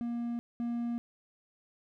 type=tone pair in turn; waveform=triangle; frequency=236.6 / 236.6 Hz; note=A#3 / A#3; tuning=+26 / +26 cents; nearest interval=unison; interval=0 cents; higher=neither; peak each=-30 / -29 dBFS; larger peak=second; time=0.01-0.39 / 0.6-0.98 s; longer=neither; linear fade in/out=0 ms; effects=none